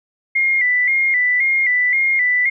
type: tone with vibrato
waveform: sine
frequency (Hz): 2057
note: C7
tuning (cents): -30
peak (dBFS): -13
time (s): 0.35-2.5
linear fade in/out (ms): 10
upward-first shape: square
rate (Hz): 1.9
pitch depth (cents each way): 63
effects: none